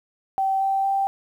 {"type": "tone with pitch steps", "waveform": "sine", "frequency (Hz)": [773, 778.4, 783.8], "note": ["G5", "G5", "G5"], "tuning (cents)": [-24, -12, 0], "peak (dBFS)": -19, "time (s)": [0.38, 1.07], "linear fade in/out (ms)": 0, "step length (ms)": 230, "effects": ["9-bit"]}